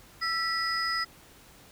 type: tone cluster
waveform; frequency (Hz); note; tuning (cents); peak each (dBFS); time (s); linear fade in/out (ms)
sine; 1331 / 1952 / 5010; E6 / B6 / D#8; +16 / -21 / +11; -30; 0.21-1.05; 20
effects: tanh soft clip ceiling -21 dBFS + pink hiss -54 dBFS RMS until 1.71 s